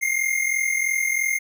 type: tone pair together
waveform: square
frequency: 2100 / 2143 Hz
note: C7 / C7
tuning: +6 / +41 cents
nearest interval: unison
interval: 35 cents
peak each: -24 dBFS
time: 0.01-1.39 s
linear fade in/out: 20 ms
effects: none